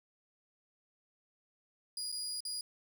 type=tone with dropouts; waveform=30% pulse; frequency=4889 Hz; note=D#8; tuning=31 cents flat; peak=-34 dBFS; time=1.97-2.61 s; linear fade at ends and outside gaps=2 ms; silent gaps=2.118-2.124 / 2.405-2.451 s; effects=none